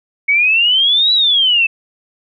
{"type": "exponential two-way sweep", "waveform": "sine", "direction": "up then down", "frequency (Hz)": [2217, 3965, 2608], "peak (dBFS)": -9, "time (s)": [0.28, 1.67], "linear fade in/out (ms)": 10, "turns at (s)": 1.13, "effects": []}